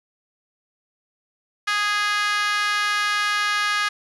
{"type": "tone with high-pass filter", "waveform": "5% pulse", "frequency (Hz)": 413.8, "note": "G#4", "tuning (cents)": -6, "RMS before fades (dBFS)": -22, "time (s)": [1.67, 3.89], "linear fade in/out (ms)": 10, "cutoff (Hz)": 1400, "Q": 5.1, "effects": ["resampled to 24000 Hz", "8-bit"]}